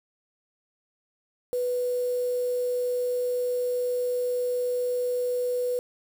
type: tone with quantisation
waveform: sine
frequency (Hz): 493.9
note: B4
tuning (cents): 0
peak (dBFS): -24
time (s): 1.53-5.79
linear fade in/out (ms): 0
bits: 7
effects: none